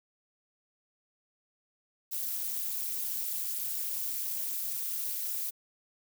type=noise with amplitude modulation; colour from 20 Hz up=violet; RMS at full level=-30 dBFS; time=2.11-5.51 s; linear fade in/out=20 ms; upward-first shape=sine; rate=265 Hz; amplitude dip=100%; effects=none